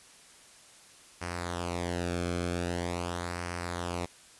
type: tone with flanger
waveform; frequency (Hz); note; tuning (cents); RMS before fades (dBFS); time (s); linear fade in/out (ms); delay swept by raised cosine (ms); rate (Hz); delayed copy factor
sawtooth; 87.3; F2; 0; -34; 1.21-4.06; 10; 0.27 to 1.07; 0.44; -0.7
effects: white hiss -55 dBFS RMS until 4.39 s + resampled to 24000 Hz